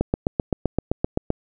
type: click train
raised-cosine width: 2 ms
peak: -6 dBFS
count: 11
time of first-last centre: 0.01-1.304 s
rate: 7.73 Hz
effects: none